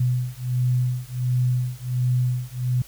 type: beating tone pair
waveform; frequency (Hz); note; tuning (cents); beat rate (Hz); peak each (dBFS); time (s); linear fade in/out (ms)
sine; 124.4 / 125.8; B2 / B2; +13 / +32; 1.4; -23; 0-2.82; 5
effects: added 50 Hz sine -50 dBFS peak until 2.87 s + white hiss -48 dBFS RMS until 2.87 s